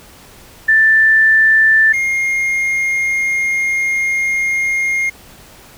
sine / triangle tone pair in turn, 1769 / 2131 Hz, A6 / C7, +9 / +31 cents, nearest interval minor third, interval 322 cents, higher second, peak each -7 / -12 dBFS, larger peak first, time 0.68-1.93 / 1.93-5.1 s, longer second, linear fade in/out 10 ms, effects pink hiss -41 dBFS RMS until 5.77 s

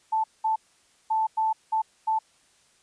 sine tone bursts at uneven times, 880 Hz, A5, in tune, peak -21 dBFS, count 6, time 0.12-0.24 / 0.44-0.56 / 1.1-1.27 / 1.37-1.53 / 1.72-1.82 / 2.07-2.19 s, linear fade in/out 10 ms, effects white hiss -62 dBFS RMS until 2.82 s + resampled to 22050 Hz

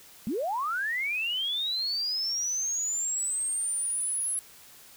sine linear sweep, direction up, 190 to 10870 Hz, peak -27 dBFS, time 0.27-4.39 s, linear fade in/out 0 ms, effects white hiss -52 dBFS RMS until 4.96 s

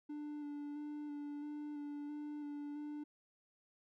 triangle tone with vibrato, 293.7 Hz, D4, in tune, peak -40 dBFS, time 0.09-3.04 s, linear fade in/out 10 ms, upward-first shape square, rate 1.5 Hz, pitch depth 16 cents each way, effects none

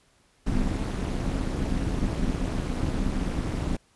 brown noise with amplitude modulation, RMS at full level -23 dBFS, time 0.46-3.77 s, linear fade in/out 10 ms, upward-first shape sine, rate 224 Hz, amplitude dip 95%, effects pink hiss -63 dBFS RMS until 3.95 s + resampled to 24000 Hz

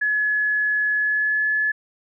sine tone with pitch glide, 1700 to 1715.8 Hz, G#6 to A6, +40 to -44 cents, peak -18 dBFS, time 0.01-1.72 s, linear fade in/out 10 ms, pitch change +16 cents, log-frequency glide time 0.93-1.47 s, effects none

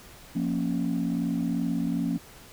sine chord, Bb minor, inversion second, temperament equal with one note detuned, 174.61 / 233.1 / 275.7 Hz, F3 / Bb3 / Db4, 0 / 0 / -9 cents, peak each -28 dBFS, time 0.35-2.18 s, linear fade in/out 10 ms, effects tanh soft clip ceiling -19 dBFS + pink hiss -49 dBFS RMS until 2.52 s

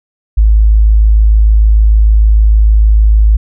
sine tone, 53.3 Hz, G#1, 46 cents sharp, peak -3 dBFS, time 0.37-3.37 s, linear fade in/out 10 ms, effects none

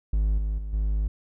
triangle tone with level steps, 51.91 Hz, G#1, in tune, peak -18 / -22 / -28 / -20 dBFS, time 0.13-1.08 s, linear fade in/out 5 ms, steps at 0.38 / 0.58 / 0.73 s, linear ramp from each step 5 ms, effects none

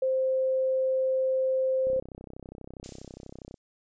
sine tone, 523.3 Hz, C5, in tune, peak -23 dBFS, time 0.02-2 s, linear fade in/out 5 ms
click train, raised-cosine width 2 ms, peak -29 dBFS, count 55, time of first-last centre 1.87-3.542 s, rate 32.3 Hz
violet noise with exponential decay, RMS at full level -36 dBFS, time 2.84-3.58 s, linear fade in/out 0 ms, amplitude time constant 160 ms
effects resampled to 16000 Hz

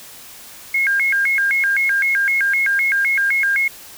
sine tone with vibrato, 1864.7 Hz, A#6, in tune, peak -14 dBFS, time 0.74-3.68 s, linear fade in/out 5 ms, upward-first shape square, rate 3.9 Hz, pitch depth 260 cents each way, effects white hiss -39 dBFS RMS until 3.97 s

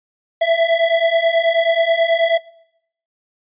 square beating tone pair, 659.3 / 668.6 Hz, E5 / E5, 0 / +24 cents, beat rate 9.3 Hz, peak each -17 / -16 dBFS, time 0.41-2.38 s, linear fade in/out 10 ms, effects noise-tail reverb RT60 0.7 s tail -21 dB re dry + resampled to 8000 Hz

